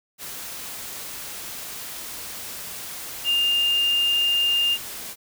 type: tone in noise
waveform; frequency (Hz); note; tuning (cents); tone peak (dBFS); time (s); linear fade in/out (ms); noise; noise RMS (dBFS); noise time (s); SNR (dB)
sine; 2809; F7; +9; -18; 3.24-4.78; 50; white; -35; 0.18-5.16; +14
effects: none